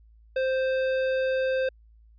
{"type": "tone with tanh clipping", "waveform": "sine", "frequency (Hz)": 523, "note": "C5", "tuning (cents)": -1, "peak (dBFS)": -25, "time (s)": [0.36, 1.69], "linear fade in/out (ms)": 5, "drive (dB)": 15, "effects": ["added 55 Hz sine -52 dBFS peak until 2.18 s", "resampled to 11025 Hz"]}